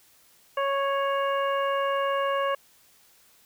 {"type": "harmonic tone with a mistuned harmonic", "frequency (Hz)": 553, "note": "C#5", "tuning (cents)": -4, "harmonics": [1, 2, 3, 4, 5], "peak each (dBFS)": [-26, -27, -34, -42, -38], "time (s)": [0.57, 2.55], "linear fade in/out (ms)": 5, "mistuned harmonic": 5, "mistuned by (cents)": 30, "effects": ["white hiss -59 dBFS RMS until 3.45 s"]}